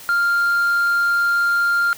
sine tone, 1396.9 Hz, F6, in tune, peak -12 dBFS, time 0.09-1.93 s, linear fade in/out 0 ms, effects tanh soft clip ceiling -14 dBFS + white hiss -39 dBFS RMS until 1.97 s

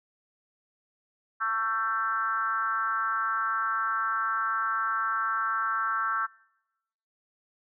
sine tone with frequency modulation, 1338 Hz, E6, 25 cents sharp, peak -25 dBFS, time 1.4-6.27 s, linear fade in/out 20 ms, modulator 223 Hz, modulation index 1.1, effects noise-tail reverb RT60 1.0 s tail -26 dB re dry

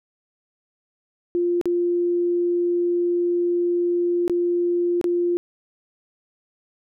sine tone with dropouts, 349.2 Hz, F4, in tune, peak -18 dBFS, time 1.35-5.37 s, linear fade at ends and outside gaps 0 ms, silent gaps 1.613-1.656 / 4.279-4.297 / 5.013-5.042 s, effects none

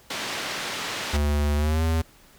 white band-pass noise, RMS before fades -31 dBFS, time 0.1-1.17 s, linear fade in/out 5 ms, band 140 to 3900 Hz, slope 12 dB/octave
square tone with pitch glide, 73.42 to 81 Hz, D2 to E2, 0 to -30 cents, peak -21 dBFS, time 1.13-2.02 s, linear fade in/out 10 ms, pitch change +170 cents, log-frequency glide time 1.56-1.83 s
effects pink hiss -54 dBFS RMS until 2.38 s

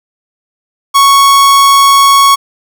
45% pulse tone, 1108.7 Hz, C#6, in tune, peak -3 dBFS, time 0.94-2.36 s, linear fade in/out 20 ms, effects none

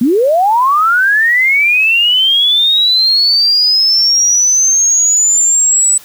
sine linear sweep, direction up, 217.9 to 7970 Hz, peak -7 dBFS, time 0.01-5.98 s, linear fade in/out 5 ms, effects white hiss -38 dBFS RMS until 6.04 s

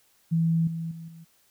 sine tone with level steps, 164.6 Hz, E3, 2 cents flat, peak -20 / -29 / -37 / -43 dBFS, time 0.31-1.25 s, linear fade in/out 20 ms, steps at 0.67 / 0.91 / 1.08 s, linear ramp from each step 5 ms, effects white hiss -64 dBFS RMS until 1.5 s

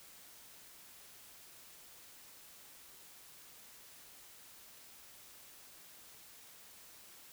silence, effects white hiss -57 dBFS RMS until 7.32 s

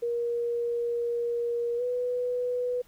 sine tone with pitch glide, 473.4 to 493.5 Hz, A#4 to B4, +27 to -1 cents, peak -26 dBFS, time 0.02-2.82 s, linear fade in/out 10 ms, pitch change +72 cents, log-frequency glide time 1.77-1.82 s, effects pink hiss -61 dBFS RMS until 2.87 s

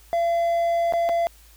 triangle tone with dropouts, 680 Hz, F5, 46 cents flat, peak -17 dBFS, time 0.13-1.27 s, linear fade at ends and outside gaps 0 ms, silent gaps 0.924-0.936 / 1.09-1.094 s, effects added 54 Hz sine -50 dBFS peak until 1.56 s + white hiss -54 dBFS RMS until 1.56 s

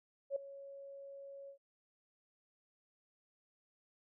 sine tone with ADSR envelope, 554.4 Hz, C#5, in tune, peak -31 dBFS, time 0.3-1.58 s, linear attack 60 ms, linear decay 5 ms, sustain -17 dB, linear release 94 ms, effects none

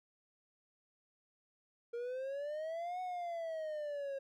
triangle exponential two-way sweep, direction up then down, 466.2 to 740 to 541 Hz, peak -36 dBFS, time 1.93-4.19 s, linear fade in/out 10 ms, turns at 3.01 s, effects none

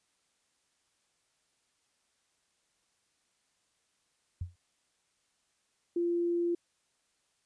sine tone with exponential decay, 88.3 Hz, F2, 20 cents sharp, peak -30 dBFS, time 4.41-4.56 s, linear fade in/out 5 ms, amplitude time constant 32 ms
sine tone, 344.6 Hz, F4, 23 cents flat, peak -27 dBFS, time 5.96-6.55 s, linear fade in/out 5 ms
effects white hiss -75 dBFS RMS until 7.45 s + resampled to 22050 Hz

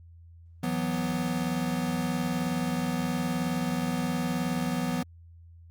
square chord, E suspended second, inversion none, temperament equal with one note detuned, 164.81 / 183.83 / 246.9 Hz, E3 / F#3 / B3, 0 / -11 / 0 cents, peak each -33 / -33 / -31 dBFS, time 0.63-5.03 s, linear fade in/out 5 ms, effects added 84 Hz sine -48 dBFS peak until 5.7 s + Opus 48 kbps

